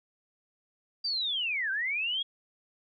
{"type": "linear two-way sweep", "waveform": "sine", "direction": "down then up", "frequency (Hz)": [4758, 1517, 3344], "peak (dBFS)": -28, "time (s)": [1.04, 2.23], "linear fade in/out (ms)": 10, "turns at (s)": 1.71, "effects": []}